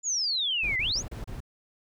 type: exponential two-way sweep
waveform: sine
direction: down then up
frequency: 7110 to 1984 to 7110 Hz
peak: -25 dBFS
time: 0.03-1.03 s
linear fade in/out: 50 ms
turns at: 0.78 s
type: noise bursts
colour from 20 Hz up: brown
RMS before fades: -37 dBFS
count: 5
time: 0.63-1.404 s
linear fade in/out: 5 ms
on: 130 ms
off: 31 ms
effects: none